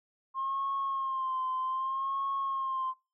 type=tone with vibrato; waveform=sine; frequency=1064 Hz; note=C6; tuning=29 cents sharp; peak=-29 dBFS; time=0.34-2.94 s; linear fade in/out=50 ms; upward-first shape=sine; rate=0.64 Hz; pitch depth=49 cents each way; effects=noise-tail reverb RT60 0.3 s tail -22 dB re dry + tanh soft clip ceiling -25 dBFS